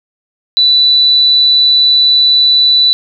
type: tone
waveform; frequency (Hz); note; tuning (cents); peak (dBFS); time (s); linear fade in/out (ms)
sine; 3972; B7; +9; -5; 0.57-2.93; 0
effects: none